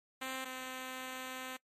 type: tone pair in turn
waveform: 5% pulse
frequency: 261.7 / 258.1 Hz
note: C4 / C4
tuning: 0 / -23 cents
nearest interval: unison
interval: 23 cents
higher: first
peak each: -27 / -30 dBFS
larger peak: first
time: 0.21-0.45 / 0.45-1.57 s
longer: second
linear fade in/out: 10 ms
effects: noise-tail reverb RT60 0.1 s tail -21 dB re dry + MP3 64 kbps